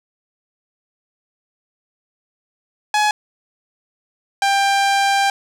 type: tone pair in turn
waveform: sawtooth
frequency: 843 / 792.5 Hz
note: G#5 / G5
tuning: +26 / +19 cents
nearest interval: minor second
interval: 107 cents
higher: first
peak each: -10 dBFS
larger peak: neither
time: 2.94-3.11 / 4.42-5.3 s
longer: second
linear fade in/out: 2 ms
effects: low-pass 8000 Hz 12 dB/octave + 8-bit